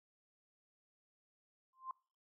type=tone with exponential growth; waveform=sine; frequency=1046.5 Hz; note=C6; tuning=in tune; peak=-37 dBFS; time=1.73-1.91 s; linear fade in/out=2 ms; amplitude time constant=37 ms; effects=noise-tail reverb RT60 0.4 s tail -25 dB re dry